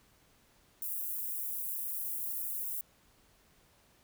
white high-pass noise, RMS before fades -37 dBFS, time 0.82-2.81 s, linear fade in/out 2 ms, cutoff 11000 Hz, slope 24 dB/octave, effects pink hiss -66 dBFS RMS until 4.03 s

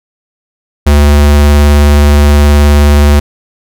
square tone with vibrato, 72.9 Hz, D2, 12 cents flat, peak -3 dBFS, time 0.86-3.2 s, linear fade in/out 10 ms, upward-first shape square, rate 19 Hz, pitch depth 12 cents each way, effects none

